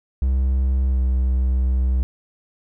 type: tone with pitch glide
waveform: triangle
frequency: 65.41 to 63.84 Hz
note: C2 to C2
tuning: 0 to -42 cents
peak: -14 dBFS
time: 0.22-2.03 s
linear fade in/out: 0 ms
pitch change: -42 cents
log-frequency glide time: 0.9-0.98 s
effects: none